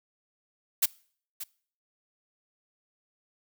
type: noise with echo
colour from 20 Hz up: blue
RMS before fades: -22 dBFS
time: 0.82-0.86 s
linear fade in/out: 10 ms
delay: 580 ms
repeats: 1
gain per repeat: -14 dB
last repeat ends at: 1.44 s
effects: noise-tail reverb RT60 0.5 s tail -23 dB re dry